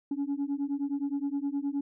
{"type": "beating tone pair", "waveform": "sine", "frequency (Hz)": [277.1, 286.7], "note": ["C#4", "D4"], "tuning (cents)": [-1, -42], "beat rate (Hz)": 9.6, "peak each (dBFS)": -30, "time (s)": [0.11, 1.81], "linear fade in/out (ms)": 5, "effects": ["tanh soft clip ceiling -25 dBFS"]}